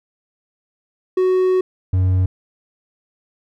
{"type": "tone pair in turn", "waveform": "triangle", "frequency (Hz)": [370.9, 92.72], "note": ["F#4", "F#2"], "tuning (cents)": [4, 4], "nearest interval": "2 octaves", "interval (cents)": 2400, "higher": "first", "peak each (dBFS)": -11, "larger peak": "neither", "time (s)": [[1.17, 1.61], [1.93, 2.26]], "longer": "first", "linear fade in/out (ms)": 5, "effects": []}